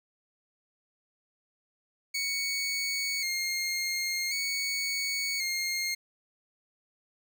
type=tone with vibrato; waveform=20% pulse; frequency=2178 Hz; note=C#7; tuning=31 cents flat; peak=-24 dBFS; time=2.14-5.95 s; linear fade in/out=10 ms; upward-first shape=square; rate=0.46 Hz; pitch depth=40 cents each way; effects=none